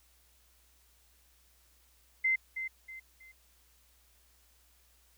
sine tone with echo, 2073 Hz, C7, 17 cents flat, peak -25 dBFS, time 2.24-2.36 s, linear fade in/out 10 ms, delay 320 ms, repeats 3, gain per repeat -9 dB, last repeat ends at 3.32 s, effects added 60 Hz sine -67 dBFS peak until 5.17 s + white hiss -67 dBFS RMS until 5.17 s

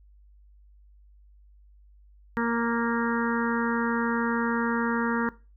harmonic tone, 233.1 Hz, A#3, in tune, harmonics 1 / 2 / 4 / 5 / 6 / 7 / 8, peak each -26 / -31 / -32 / -35 / -34 / -35 / -37 dBFS, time 2.37-5.29 s, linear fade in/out 0 ms, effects noise-tail reverb RT60 0.3 s tail -19 dB re dry + added 50 Hz sine -52 dBFS peak until 5.56 s

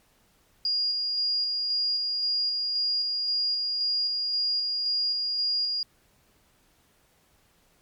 sine tone with tremolo, 4844 Hz, D#8, 47 cents flat, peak -23 dBFS, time 0.65-5.83 s, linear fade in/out 2 ms, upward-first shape square, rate 1.9 Hz, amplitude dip 25%, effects pink hiss -64 dBFS RMS until 7.81 s + MP3 96 kbps

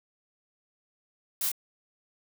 blue noise with echo, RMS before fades -30 dBFS, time 1.41-1.49 s, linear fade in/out 2 ms, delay 27 ms, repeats 1, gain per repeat -2 dB, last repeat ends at 1.517 s, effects none

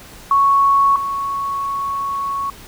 sine tone pair in turn, 1108.7 / 1108.7 Hz, C#6 / C#6, 0 / 0 cents, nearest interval unison, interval 0 cents, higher neither, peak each -10 / -19 dBFS, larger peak first, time 0.31-0.96 / 0.96-2.5 s, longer second, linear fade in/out 2 ms, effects pink hiss -40 dBFS RMS until 2.67 s

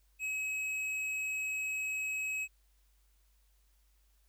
triangle tone with tanh clipping, 2557 Hz, D#7, 47 cents sharp, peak -35 dBFS, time 0.19-2.48 s, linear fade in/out 50 ms, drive 14 dB, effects added 50 Hz sine -66 dBFS peak until 4.28 s + white hiss -75 dBFS RMS until 4.28 s

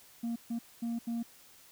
sine tone bursts at uneven times, 233.1 Hz, A#3, in tune, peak -29 dBFS, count 4, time 0.23-0.36 / 0.5-0.59 / 0.82-0.99 / 1.07-1.23 s, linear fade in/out 10 ms, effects tanh soft clip ceiling -31 dBFS + white hiss -58 dBFS RMS until 1.71 s

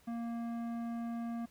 sine tone with tanh clipping, 233.1 Hz, A#3, in tune, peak -38 dBFS, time 0.07-1.46 s, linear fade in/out 10 ms, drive 13 dB, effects pink hiss -66 dBFS RMS until 1.5 s

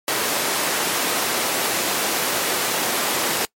pink high-pass noise, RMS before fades -22 dBFS, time 0.08-3.45 s, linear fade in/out 0 ms, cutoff 340 Hz, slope 12 dB/octave, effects noise-tail reverb RT60 0.1 s tail -23 dB re dry + MP3 64 kbps

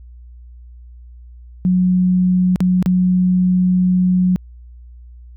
sine tone with dropouts, 182.5 Hz, F#3, 24 cents flat, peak -11 dBFS, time 1.65-4.36 s, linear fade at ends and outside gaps 0 ms, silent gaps 2.559-2.605 / 2.826-2.86 s, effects added 60 Hz sine -36 dBFS peak until 5.36 s

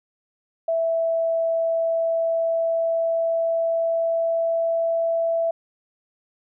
sine tone with pitch glide, 659.3 to 663.9 Hz, E5 to E5, 0 to +12 cents, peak -19 dBFS, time 0.68-5.51 s, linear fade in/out 5 ms, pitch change +12 cents, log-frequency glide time 1.47-5.01 s, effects none

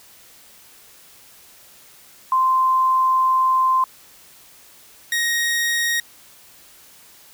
sine / sawtooth tone pair in turn, 1041 / 1875.3 Hz, C6 / A#6, -9 / +10 cents, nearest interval minor seventh, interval 1019 cents, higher second, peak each -14 / -15 dBFS, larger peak first, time 2.32-3.84 / 5.12-6 s, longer first, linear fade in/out 2 ms, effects white hiss -48 dBFS RMS until 7.33 s

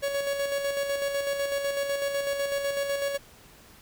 45% pulse tone with tremolo, 560 Hz, C#5, 18 cents sharp, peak -25 dBFS, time 0.02-3.18 s, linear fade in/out 20 ms, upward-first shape square, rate 8 Hz, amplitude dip 40%, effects pink hiss -53 dBFS RMS until 3.81 s

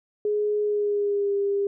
sine tone with pitch glide, 418.3 to 400.8 Hz, G#4 to G4, +12 to +38 cents, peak -21 dBFS, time 0.25-1.67 s, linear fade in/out 2 ms, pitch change -74 cents, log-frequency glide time 0.63-1.34 s, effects none

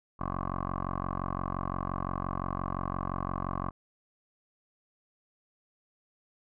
10% pulse tone with low-pass filter, 45.78 Hz, F#1, 18 cents flat, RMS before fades -34 dBFS, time 0.19-3.71 s, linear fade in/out 20 ms, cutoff 1100 Hz, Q 7, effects none

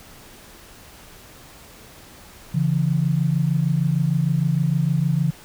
sine tone pair together, 140.26 / 166.8 Hz, C#3 / E3, +21 / +21 cents, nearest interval minor third, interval 300 cents, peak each -20 dBFS, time 2.54-5.31 s, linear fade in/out 10 ms, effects pink hiss -45 dBFS RMS until 5.44 s

